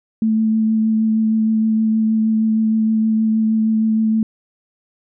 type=tone with vibrato; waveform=sine; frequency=220 Hz; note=A3; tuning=in tune; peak=-13 dBFS; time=0.22-4.23 s; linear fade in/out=2 ms; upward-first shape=triangle; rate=6.4 Hz; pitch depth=15 cents each way; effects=none